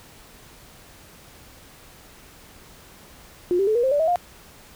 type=tone with pitch steps; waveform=sine; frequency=355.6 / 392.3 / 432.8 / 477.4 / 526.7 / 581 / 641 / 707.1 Hz; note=F4 / G4 / A4 / A#4 / C5 / D5 / E5 / F5; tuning=+31 / +1 / -29 / +41 / +11 / -19 / -49 / +21 cents; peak=-17 dBFS; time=3.51-4.158 s; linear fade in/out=0 ms; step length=81 ms; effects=pink hiss -48 dBFS RMS until 4.75 s